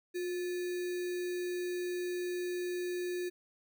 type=tone with sample-and-hold; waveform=sine; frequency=357.4 Hz; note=F4; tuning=40 cents sharp; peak=-33 dBFS; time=0.14-3.3 s; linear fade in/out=20 ms; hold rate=2100 Hz; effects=none